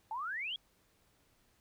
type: exponential sweep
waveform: sine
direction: up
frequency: 842 to 3385 Hz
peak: -36 dBFS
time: 0.11-0.56 s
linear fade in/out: 2 ms
effects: pink hiss -71 dBFS RMS until 1.6 s